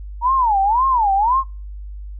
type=tone with vibrato; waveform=sine; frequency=912 Hz; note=A#5; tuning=38 cents flat; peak=-13 dBFS; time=0.21-1.44 s; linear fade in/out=50 ms; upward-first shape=sine; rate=1.9 Hz; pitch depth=280 cents each way; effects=noise-tail reverb RT60 0.3 s tail -23 dB re dry + added 50 Hz sine -29 dBFS peak until 2.19 s